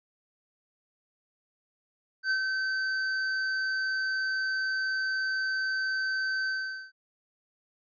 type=tone with ADSR envelope; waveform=square; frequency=1539 Hz; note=G6; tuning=32 cents flat; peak=-24 dBFS; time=2.23-6.92 s; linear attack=75 ms; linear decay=82 ms; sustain=-4 dB; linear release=440 ms; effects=resampled to 11025 Hz